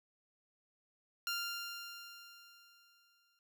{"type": "tone with exponential decay", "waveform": "15% pulse", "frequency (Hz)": 1394, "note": "F6", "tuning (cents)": -4, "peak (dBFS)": -28, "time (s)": [1.27, 3.39], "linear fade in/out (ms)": 1, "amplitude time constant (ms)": 460, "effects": []}